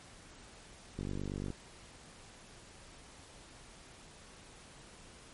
click train, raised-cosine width 3 ms, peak -26 dBFS, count 26, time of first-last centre 0.99-1.503 s, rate 48.7 Hz, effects pink hiss -55 dBFS RMS until 5.33 s + MP3 48 kbps

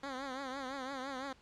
10% pulse tone with vibrato, 266.9 Hz, C4, 35 cents sharp, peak -31 dBFS, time 0.03-1.33 s, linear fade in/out 5 ms, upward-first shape triangle, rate 5.9 Hz, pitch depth 110 cents each way, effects pink hiss -63 dBFS RMS until 1.41 s + low-pass 5000 Hz 12 dB/octave

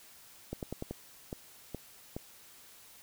two click trains, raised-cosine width 2 ms, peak -23 / -24 dBFS, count 4 / 4, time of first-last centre 0.53-0.824 / 0.91-2.165 s, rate 10.2 / 2.39 Hz, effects white hiss -56 dBFS RMS until 3.02 s

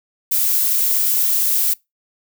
violet noise, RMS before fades -17 dBFS, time 0.31-1.74 s, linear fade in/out 10 ms, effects noise-tail reverb RT60 0.2 s tail -24 dB re dry

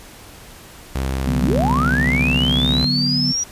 sawtooth tone, 66.3 Hz, C2, 23 cents sharp, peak -16 dBFS, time 0.95-2.85 s, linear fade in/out 5 ms
sine chord, B minor, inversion first, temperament equal, 146.83 / 185 / 246.9 Hz, D3 / F#3 / B3, 0 / 0 / 0 cents, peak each -22 / -26 / -21 dBFS, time 1.26-3.33 s, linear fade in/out 20 ms
sine linear sweep, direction up, 132.9 to 5810 Hz, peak -18 dBFS, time 1.42-3.44 s, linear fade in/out 10 ms
effects pink hiss -41 dBFS RMS until 3.51 s + resampled to 32000 Hz

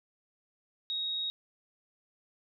sine tone, 3771 Hz, A#7, 19 cents sharp, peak -31 dBFS, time 0.9-1.3 s, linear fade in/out 0 ms, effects none

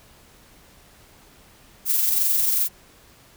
violet noise with amplitude modulation, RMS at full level -19 dBFS, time 1.85-2.69 s, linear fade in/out 50 ms, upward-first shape sine, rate 22.4 Hz, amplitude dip 35%, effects pink hiss -52 dBFS RMS until 3.36 s

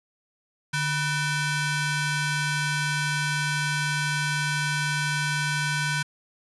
sawtooth ring-modulated tone, 826 Hz, G#5, 10 cents flat, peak -17 dBFS, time 0.73-6.03 s, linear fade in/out 10 ms, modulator 678 Hz, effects resampled to 24000 Hz

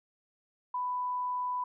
sine tone, 994 Hz, B5, 11 cents sharp, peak -30 dBFS, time 0.74-1.64 s, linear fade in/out 5 ms, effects none

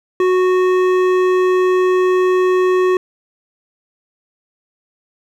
sine tone with hard clipping, 368.2 Hz, F#4, 8 cents flat, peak -13 dBFS, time 0.2-2.97 s, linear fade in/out 2 ms, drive 12 dB, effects none

